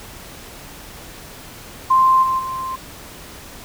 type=tone with level steps; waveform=sine; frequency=1046.5 Hz; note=C6; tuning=in tune; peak=-10 / -16 / -23 dBFS; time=1.9-2.76 s; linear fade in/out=10 ms; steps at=2.22 / 2.38 s; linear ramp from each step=20 ms; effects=pink hiss -38 dBFS RMS until 3.64 s